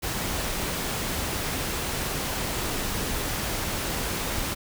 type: noise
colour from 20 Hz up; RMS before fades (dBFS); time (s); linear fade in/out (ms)
pink; -29; 0.02-4.55; 20
effects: none